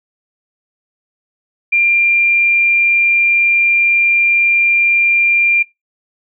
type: tone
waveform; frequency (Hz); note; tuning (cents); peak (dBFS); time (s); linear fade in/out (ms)
sine; 2386; D7; +27; -9; 1.72-5.63; 10
effects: noise-tail reverb RT60 0.2 s tail -22 dB re dry